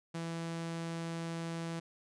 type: tone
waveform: sawtooth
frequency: 166.2 Hz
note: E3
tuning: 15 cents sharp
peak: -33 dBFS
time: 0.14-1.8 s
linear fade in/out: 10 ms
effects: resampled to 22050 Hz